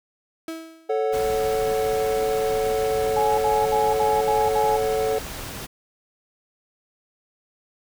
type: tone with exponential decay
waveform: 35% pulse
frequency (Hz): 324.8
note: E4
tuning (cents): -26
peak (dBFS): -26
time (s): 0.48-1.08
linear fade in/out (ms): 2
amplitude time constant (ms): 130
type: chord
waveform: triangle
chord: F# minor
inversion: first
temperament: equal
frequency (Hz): 440 / 554.4 / 740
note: A4 / C#5 / F#5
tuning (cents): 0 / 0 / 0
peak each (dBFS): -20 / -25 / -26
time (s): 0.89-5.19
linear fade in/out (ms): 10
type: noise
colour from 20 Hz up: pink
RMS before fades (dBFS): -34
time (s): 1.12-5.67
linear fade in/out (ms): 20
type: tone bursts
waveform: sine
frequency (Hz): 841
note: G#5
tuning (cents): +22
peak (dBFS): -20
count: 6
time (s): 3.16-4.77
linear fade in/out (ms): 10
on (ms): 220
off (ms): 58
effects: none